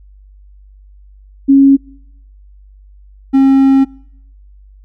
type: tone pair in turn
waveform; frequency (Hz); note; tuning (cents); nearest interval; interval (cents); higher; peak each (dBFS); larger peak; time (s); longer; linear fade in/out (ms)
sine / triangle; 274.4 / 269.8; C#4 / C#4; -17 / -47; unison; 30; first; -3; neither; 1.48-1.77 / 3.33-3.85; second; 20
effects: noise-tail reverb RT60 0.8 s tail -26 dB re dry + added 49 Hz sine -38 dBFS peak until 4.84 s